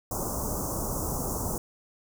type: band-stop noise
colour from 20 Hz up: pink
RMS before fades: -31 dBFS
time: 0.11-1.58 s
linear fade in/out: 2 ms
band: 1200 to 5900 Hz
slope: 48 dB/octave
effects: none